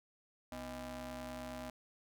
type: ring-modulated tone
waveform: sawtooth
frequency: 188.2 Hz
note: F#3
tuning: 30 cents sharp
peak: -36 dBFS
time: 0.52-1.7 s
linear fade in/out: 2 ms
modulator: 436 Hz
effects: none